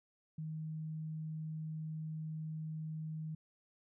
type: tone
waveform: sine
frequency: 157 Hz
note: D#3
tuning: 16 cents sharp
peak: -39 dBFS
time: 0.38-3.35 s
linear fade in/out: 5 ms
effects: none